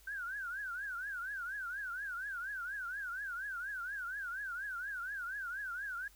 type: tone with vibrato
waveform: sine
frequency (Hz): 1524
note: G6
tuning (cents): -49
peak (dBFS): -38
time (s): 0.07-6.08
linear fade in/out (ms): 5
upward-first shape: triangle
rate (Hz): 4.2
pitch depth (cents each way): 200
effects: added 50 Hz sine -62 dBFS peak until 6.15 s + white hiss -64 dBFS RMS until 6.15 s